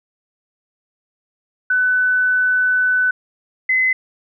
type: tone pair in turn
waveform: sine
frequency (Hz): 1500 / 2037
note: F#6 / C7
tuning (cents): +23 / -47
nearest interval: perfect fourth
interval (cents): 530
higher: second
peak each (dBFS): -13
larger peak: neither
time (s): 1.7-3.11 / 3.69-3.93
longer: first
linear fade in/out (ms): 5
effects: none